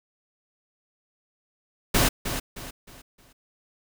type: noise with echo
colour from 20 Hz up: pink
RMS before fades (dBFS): -20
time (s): 1.94-2.09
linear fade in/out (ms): 10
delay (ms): 310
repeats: 4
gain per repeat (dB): -9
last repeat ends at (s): 3.33
effects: none